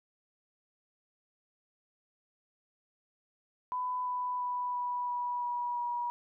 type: tone with pitch steps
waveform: sine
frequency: 1000 / 993.7 / 987.4 / 981.1 / 974.9 / 968.7 / 962.6 Hz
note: B5 / B5 / B5 / B5 / B5 / B5 / B5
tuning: +21 / +10 / -1 / -12 / -23 / -34 / -45 cents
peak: -31 dBFS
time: 3.72-6.1 s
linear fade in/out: 0 ms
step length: 340 ms
effects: none